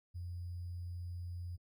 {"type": "tone with sample-and-hold", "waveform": "sine", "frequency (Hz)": 87.8, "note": "F2", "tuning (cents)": 10, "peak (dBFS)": -40, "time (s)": [0.14, 1.57], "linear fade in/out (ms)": 20, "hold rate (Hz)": 4900, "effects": ["Opus 48 kbps"]}